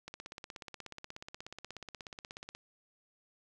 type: click train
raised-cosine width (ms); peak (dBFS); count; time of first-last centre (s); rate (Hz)
0.2; -27; 42; 0.08-2.55; 16.6
effects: none